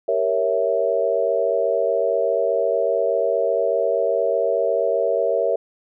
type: chord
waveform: sine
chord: G diminished seventh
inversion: none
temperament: equal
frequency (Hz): 392 / 466.2 / 554.4 / 659.3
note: G4 / Bb4 / Db5 / Fb5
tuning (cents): 0 / 0 / 0 / 0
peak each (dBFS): -27 / -22 / -22 / -22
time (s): 0.08-5.56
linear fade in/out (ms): 5
effects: none